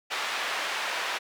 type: band-pass noise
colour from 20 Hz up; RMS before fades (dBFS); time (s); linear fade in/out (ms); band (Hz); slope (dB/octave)
white; -31; 0.1-1.19; 20; 660 to 2600; 12
effects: none